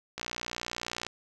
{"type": "click train", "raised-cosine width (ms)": 0.2, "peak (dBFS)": -17, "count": 54, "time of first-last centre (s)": [0.18, 1.066], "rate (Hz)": 59.8, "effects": []}